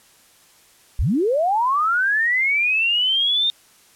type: linear sweep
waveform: sine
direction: up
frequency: 35.17 to 3661 Hz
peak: -16 dBFS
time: 0.99-3.5 s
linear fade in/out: 0 ms
effects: white hiss -53 dBFS RMS until 3.95 s + low-pass 12000 Hz 12 dB/octave